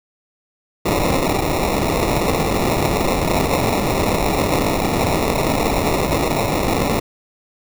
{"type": "noise with sample-and-hold", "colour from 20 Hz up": "white", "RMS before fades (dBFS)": -18, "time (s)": [0.85, 7], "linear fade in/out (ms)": 10, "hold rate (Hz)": 1575, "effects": []}